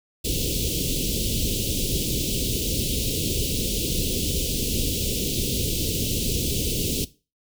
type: band-stop noise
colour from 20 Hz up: pink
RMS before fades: -25 dBFS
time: 0.24-7.05 s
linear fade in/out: 10 ms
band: 500 to 2800 Hz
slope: 48 dB/octave
effects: noise-tail reverb RT60 0.3 s tail -17 dB re dry